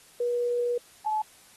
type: tone pair in turn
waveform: sine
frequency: 483.1 / 860.8 Hz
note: B4 / A5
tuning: -38 / -38 cents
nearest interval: minor seventh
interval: 1000 cents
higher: second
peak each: -24 dBFS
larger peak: neither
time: 0.2-0.78 / 1.06-1.22 s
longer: first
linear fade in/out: 5 ms
effects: white hiss -55 dBFS RMS until 1.56 s + AAC 32 kbps